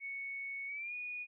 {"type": "tone with pitch glide", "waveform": "sine", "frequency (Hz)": [2217, 2460], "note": ["C#7", "D#7"], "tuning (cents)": [0, -20], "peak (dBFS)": -39, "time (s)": [0, 1.27], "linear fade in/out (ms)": 50, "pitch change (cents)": 180, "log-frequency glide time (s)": [0.67, 0.94], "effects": []}